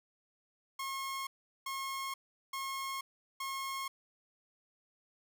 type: tone bursts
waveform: sawtooth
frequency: 1081 Hz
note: C#6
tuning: 44 cents flat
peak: -33 dBFS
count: 4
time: 0.79-3.88 s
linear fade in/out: 5 ms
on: 480 ms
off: 390 ms
effects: none